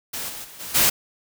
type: noise with level steps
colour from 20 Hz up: white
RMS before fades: -30 / -35 / -43 / -34 / -17 dBFS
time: 0.13-0.9 s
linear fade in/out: 10 ms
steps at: 0.28 / 0.43 / 0.59 / 0.74 s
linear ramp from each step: 20 ms
effects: none